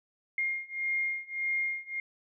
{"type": "beating tone pair", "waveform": "sine", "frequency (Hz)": [2126, 2127.7], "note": ["C7", "C7"], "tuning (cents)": [27, 28], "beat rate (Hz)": 1.7, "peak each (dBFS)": [-33, -32], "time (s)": [0.38, 2], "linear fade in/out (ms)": 2, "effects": []}